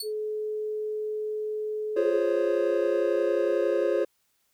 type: tone with exponential decay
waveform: sawtooth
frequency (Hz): 4435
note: C#8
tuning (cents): 0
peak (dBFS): -26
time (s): 0-0.13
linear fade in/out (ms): 5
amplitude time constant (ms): 27
type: tone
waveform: sine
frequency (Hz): 427.6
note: A4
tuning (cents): -49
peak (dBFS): -28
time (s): 0.02-2.2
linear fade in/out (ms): 50
type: chord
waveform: triangle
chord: Db major seventh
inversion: first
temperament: equal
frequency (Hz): 349.2 / 415.3 / 523.3 / 554.4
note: F4 / Ab4 / C5 / Db5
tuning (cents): 0 / 0 / 0 / 0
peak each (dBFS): -26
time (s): 1.96-4.05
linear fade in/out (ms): 10
effects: white hiss -71 dBFS RMS until 4.53 s